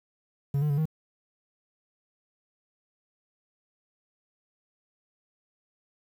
triangle tone with pitch steps, 140.4 / 149.7 / 142.3 / 157 Hz, C#3 / D3 / C#3 / D#3, +22 / +33 / +46 / +16 cents, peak -21 dBFS, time 0.54-0.856 s, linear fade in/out 5 ms, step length 79 ms, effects 9-bit

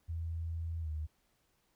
sine tone with pitch glide, 82.6 to 77.07 Hz, E2 to D#2, +4 to -16 cents, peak -35 dBFS, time 0.08-1.07 s, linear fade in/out 20 ms, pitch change -120 cents, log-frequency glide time 0.81-0.89 s, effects pink hiss -75 dBFS RMS until 1.75 s

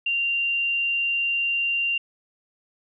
sine tone, 2775 Hz, F7, 12 cents flat, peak -21 dBFS, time 0.06-1.98 s, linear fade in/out 5 ms, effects none

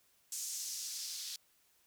blue noise with band-pass filter sweep, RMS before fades -42 dBFS, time 0.32-1.36 s, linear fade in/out 2 ms, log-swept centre 6900 to 4400 Hz, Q 2.2, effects white hiss -71 dBFS RMS until 1.86 s

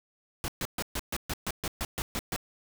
pink noise bursts, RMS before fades -32 dBFS, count 12, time 0.44-2.362 s, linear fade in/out 0 ms, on 41 ms, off 130 ms, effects none

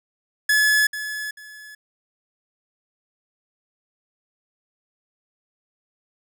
45% pulse tone with echo, 1709 Hz, G#6, 49 cents sharp, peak -15 dBFS, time 0.49-0.87 s, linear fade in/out 5 ms, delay 440 ms, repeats 2, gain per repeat -12 dB, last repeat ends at 1.75 s, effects none

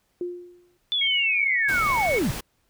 sine tone with exponential decay, 353.7 Hz, F4, 22 cents sharp, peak -24 dBFS, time 0.21-0.77 s, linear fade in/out 2 ms, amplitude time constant 120 ms
sine linear sweep, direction down, 3520 to 103.8 Hz, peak -21 dBFS, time 0.92-2.31 s, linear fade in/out 0 ms
sine tone with tremolo, 2216 Hz, C#7, 1 cent flat, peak -23 dBFS, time 1.01-2.19 s, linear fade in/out 5 ms, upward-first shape triangle, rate 8.1 Hz, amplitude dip 25%
pink noise, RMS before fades -33 dBFS, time 1.68-2.41 s, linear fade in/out 10 ms
effects pink hiss -69 dBFS RMS until 2.69 s

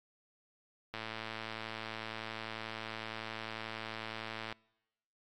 click train, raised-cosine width 0.3 ms, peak -24 dBFS, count 399, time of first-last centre 0.94-4.526 s, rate 111 Hz, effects noise-tail reverb RT60 1.0 s tail -26 dB re dry + AAC 64 kbps

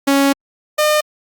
sawtooth tone pair in turn, 277.2 / 606.3 Hz, C#4 / D#5, 0 / -45 cents, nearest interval octave + major second, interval 1355 cents, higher second, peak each -7 / -8 dBFS, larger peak first, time 0.07-0.33 / 0.78-1.01 s, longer first, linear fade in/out 10 ms, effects Opus 48 kbps

